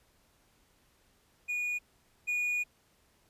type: tone pair in turn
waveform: triangle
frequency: 2451 / 2451 Hz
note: D#7 / D#7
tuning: -27 / -27 cents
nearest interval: unison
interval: 0 cents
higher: neither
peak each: -29 / -27 dBFS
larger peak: second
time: 1.48-1.79 / 2.27-2.64 s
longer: second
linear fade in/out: 20 ms
effects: pink hiss -68 dBFS RMS until 3.29 s + resampled to 32000 Hz